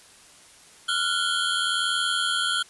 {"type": "tone cluster", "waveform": "square", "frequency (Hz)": [1381, 1462, 3132, 3330], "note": ["F6", "F#6", "G7", "G#7"], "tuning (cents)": [-20, -21, -2, 4], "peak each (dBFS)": -29, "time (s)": [0.88, 2.63], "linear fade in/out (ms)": 10, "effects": ["white hiss -51 dBFS RMS until 2.69 s", "resampled to 24000 Hz"]}